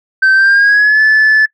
sine tone with pitch glide, 1548 to 1737.6 Hz, G6 to A6, -22 to -22 cents, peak -3 dBFS, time 0.22-1.46 s, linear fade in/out 10 ms, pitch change +200 cents, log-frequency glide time 0.33-1.01 s, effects noise-tail reverb RT60 0.1 s tail -22 dB re dry + tanh soft clip ceiling -4 dBFS

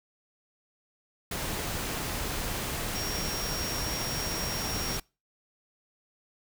sine tone in noise, 5588 Hz, F8, in tune, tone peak -35 dBFS, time 2.95-4.97 s, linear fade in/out 5 ms, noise pink, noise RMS -33 dBFS, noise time 1.31-5 s, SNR -5 dB, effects noise-tail reverb RT60 0.3 s tail -26 dB re dry

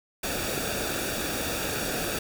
pink noise with comb filter, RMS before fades -30 dBFS, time 0.23-2.19 s, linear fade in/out 5 ms, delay 0.97 ms, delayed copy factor -0.65, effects none

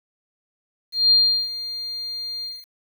sine tone with ADSR envelope, 4200 Hz, C8, 6 cents sharp, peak -11 dBFS, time 0.92-2.66 s, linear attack 190 ms, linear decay 370 ms, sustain -16 dB, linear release 220 ms, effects 8-bit

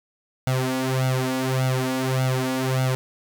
sawtooth tone with flanger, 130 Hz, C3, 11 cents flat, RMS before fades -23 dBFS, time 0.47-2.95 s, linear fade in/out 0 ms, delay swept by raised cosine 1.4 to 3.6 ms, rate 1.7 Hz, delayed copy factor +0.95, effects none

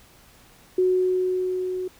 sine tone with level ramp, 368.4 Hz, F#4, 7 cents flat, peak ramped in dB -16 to -26 dBFS, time 0.78-1.88 s, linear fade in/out 5 ms, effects pink hiss -53 dBFS RMS until 1.99 s

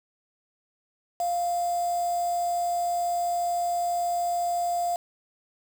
sine tone with quantisation, 698.5 Hz, F5, in tune, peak -24 dBFS, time 1.2-4.96 s, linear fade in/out 2 ms, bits 6, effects none

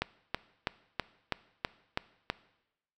click train, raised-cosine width 0.3 ms, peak -13 dBFS, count 8, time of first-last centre 0.02-2.3 s, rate 3.07 Hz, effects noise-tail reverb RT60 0.9 s tail -19 dB re dry

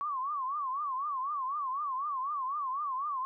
sine tone with vibrato, 1108.7 Hz, C#6, in tune, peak -31 dBFS, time 0.01-3.25 s, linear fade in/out 0 ms, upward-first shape triangle, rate 4 Hz, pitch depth 180 cents each way, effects none

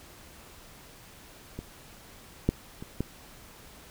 clicks, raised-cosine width 3 ms, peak -23 / -9 / -26 / -15 dBFS, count 4, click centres 1.59 / 2.49 / 2.825 / 3.006 s, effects pink hiss -51 dBFS RMS until 3.9 s

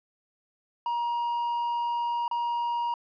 triangle tone with dropouts, 948 Hz, A#5, 29 cents sharp, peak -24 dBFS, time 0.86-2.94 s, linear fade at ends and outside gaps 2 ms, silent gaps 2.28-2.312 s, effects resampled to 11025 Hz

